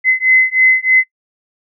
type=beating tone pair; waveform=sine; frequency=2041 / 2044.2 Hz; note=C7 / C7; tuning=-44 / -41 cents; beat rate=3.2 Hz; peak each=-11 dBFS; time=0.04-1.04 s; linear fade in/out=50 ms; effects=noise-tail reverb RT60 0.1 s tail -24 dB re dry